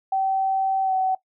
sine tone with pitch glide, 770 to 755.9 Hz, G5 to F#5, -31 to +37 cents, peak -19 dBFS, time 0.12-1.15 s, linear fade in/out 5 ms, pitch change -32 cents, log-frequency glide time 0.83-0.93 s, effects noise-tail reverb RT60 0.1 s tail -18 dB re dry

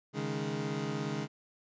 25% pulse chord, C# suspended second, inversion none, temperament equal, 138.59 / 155.56 / 207.7 Hz, C#3 / D#3 / G#3, 0 / 0 / 0 cents, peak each -34 dBFS, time 0.13-1.28 s, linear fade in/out 50 ms, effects resampled to 16000 Hz

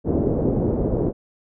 white low-pass noise, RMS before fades -21 dBFS, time 0.04-1.13 s, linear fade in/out 50 ms, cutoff 470 Hz, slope 24 dB/octave, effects none

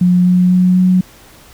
sine tone with pitch steps, 179.2 / 180.66 / 182.12 / 183.6 Hz, F3 / F#3 / F#3 / F#3, +45 / -41 / -27 / -13 cents, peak -7 dBFS, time 0.01-1.01 s, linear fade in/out 5 ms, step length 250 ms, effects pink hiss -42 dBFS RMS until 1.53 s

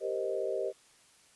sine chord, C minor seventh, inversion second, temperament equal, 392 / 466.2 / 523.3 / 622.3 Hz, G4 / Bb4 / C5 / Eb5, 0 / 0 / 0 / 0 cents, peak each -35 / -37 / -36 / -36 dBFS, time 0-0.73 s, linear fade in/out 50 ms, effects white hiss -62 dBFS RMS until 1.35 s + resampled to 24000 Hz

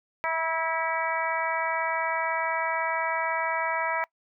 harmonic tone with a mistuned harmonic, 326 Hz, E4, 19 cents flat, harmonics 2 / 3 / 4 / 5 / 6 / 7, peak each -32 / -29 / -33 / -35 / -33 / -34 dBFS, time 0.24-4.04 s, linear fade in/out 0 ms, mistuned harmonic 3, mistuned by -18 cents, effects noise-tail reverb RT60 0.1 s tail -24 dB re dry

